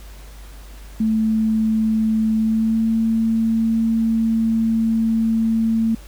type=tone with pitch glide; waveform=sine; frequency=220 to 225.1 Hz; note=A3 to A3; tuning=0 to +40 cents; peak=-15 dBFS; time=1-5.95 s; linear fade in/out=5 ms; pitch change=+40 cents; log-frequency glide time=2.37-2.91 s; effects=added 50 Hz sine -36 dBFS peak until 6.07 s + pink hiss -46 dBFS RMS until 6.07 s